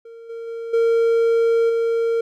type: tone with level steps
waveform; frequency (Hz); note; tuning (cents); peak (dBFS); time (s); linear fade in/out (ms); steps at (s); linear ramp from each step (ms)
triangle; 460; A#4; -23; -35 / -27 / -25 / -12 / -15; 0.05-2.21; 5; 0.29 / 0.47 / 0.73 / 1.69; 10
effects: none